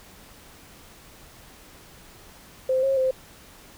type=tone with pitch steps; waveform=sine; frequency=520 / 540 / 521 Hz; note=C5 / C#5 / C5; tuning=-11 / -45 / -7 cents; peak=-19 dBFS; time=2.69-3.11 s; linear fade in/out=5 ms; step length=140 ms; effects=pink hiss -49 dBFS RMS until 3.77 s